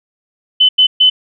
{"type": "tone bursts at uneven times", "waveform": "sine", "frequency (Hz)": 3026, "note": "F#7", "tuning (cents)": 38, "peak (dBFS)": -5, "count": 3, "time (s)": [[0.6, 0.69], [0.78, 0.87], [1, 1.1]], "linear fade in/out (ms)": 10, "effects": []}